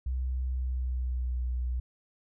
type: tone with pitch glide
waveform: sine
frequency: 63.8 to 61.7 Hz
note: C2 to B1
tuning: -43 to -1 cents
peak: -28 dBFS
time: 0.06-1.8 s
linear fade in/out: 5 ms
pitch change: -58 cents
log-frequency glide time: 0.51-1.42 s
effects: none